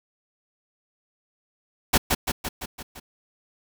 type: noise with echo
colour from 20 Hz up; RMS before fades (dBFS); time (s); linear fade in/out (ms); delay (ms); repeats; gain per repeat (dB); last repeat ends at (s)
pink; -17; 1.93-1.98; 10; 170; 6; -4; 3
effects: none